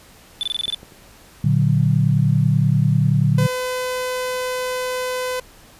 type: tone bursts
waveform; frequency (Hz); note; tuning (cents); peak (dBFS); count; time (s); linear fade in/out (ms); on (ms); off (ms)
triangle; 3500; A7; -10; -18; 8; 0.41-0.746; 0; 21; 24
type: clicks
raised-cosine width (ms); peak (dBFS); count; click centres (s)
2; -24 / -26 / -32 / -32; 4; 0.68 / 0.831 / 0.922 / 1.618
type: chord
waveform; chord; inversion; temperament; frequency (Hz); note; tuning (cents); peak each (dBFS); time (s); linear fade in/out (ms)
sine; Bb augmented; none; equal; 116.54 / 146.83 / 185; Bb2 / D3 / F#3; 0 / 0 / 0; -18 / -16 / -21; 1.44-3.47; 5
type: tone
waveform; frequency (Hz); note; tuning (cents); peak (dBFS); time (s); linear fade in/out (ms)
sawtooth; 506; B4; +42; -18; 3.38-5.4; 5
effects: pink hiss -47 dBFS RMS until 5.79 s + resampled to 32000 Hz